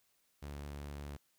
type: tone with vibrato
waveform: sawtooth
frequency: 72 Hz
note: D2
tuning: 34 cents flat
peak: -39 dBFS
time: 0.42-1.17 s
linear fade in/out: 10 ms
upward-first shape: triangle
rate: 5.2 Hz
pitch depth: 10 cents each way
effects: white hiss -75 dBFS RMS until 1.38 s